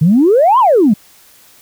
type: exponential two-way sweep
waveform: sine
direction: up then down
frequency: 145.1 to 1089 to 188.3 Hz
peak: -5 dBFS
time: 0.01-0.94 s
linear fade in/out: 10 ms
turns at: 0.59 s
effects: tanh soft clip ceiling -1 dBFS + white hiss -45 dBFS RMS until 1.61 s